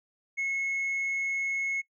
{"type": "tone with tanh clipping", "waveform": "sine", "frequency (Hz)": 2181, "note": "C#7", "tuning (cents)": -29, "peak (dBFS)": -28, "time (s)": [0.37, 1.82], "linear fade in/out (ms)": 20, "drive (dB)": 1, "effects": ["noise-tail reverb RT60 0.1 s tail -21 dB re dry"]}